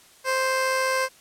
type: tone with amplitude modulation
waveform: 15% pulse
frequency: 523.3 Hz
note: C5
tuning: in tune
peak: -14 dBFS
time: 0.24-1.09 s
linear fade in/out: 50 ms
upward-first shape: sine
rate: 94.2 Hz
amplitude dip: 25%
effects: white hiss -53 dBFS RMS until 1.2 s + low-pass 11000 Hz 12 dB/octave